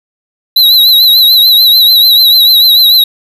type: tone with vibrato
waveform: square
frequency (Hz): 3951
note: B7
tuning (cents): 0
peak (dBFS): -3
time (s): 0.56-3.04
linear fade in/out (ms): 5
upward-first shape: triangle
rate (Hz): 6.8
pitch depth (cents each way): 85
effects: none